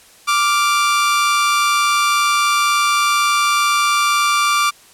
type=tone pair together; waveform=sawtooth; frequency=1174 / 1396.1 Hz; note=D6 / F6; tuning=-1 / -1 cents; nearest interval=minor third; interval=300 cents; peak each=-10 / -18 dBFS; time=0.27-4.71 s; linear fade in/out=20 ms; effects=white hiss -46 dBFS RMS until 4.93 s + low-pass 11000 Hz 12 dB/octave